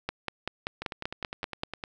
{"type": "two click trains", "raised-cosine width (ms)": 0.3, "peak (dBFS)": [-14, -19], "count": [9, 11], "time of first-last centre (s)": [[0.09, 1.634], [0.82, 1.838]], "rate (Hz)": [5.18, 9.82], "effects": []}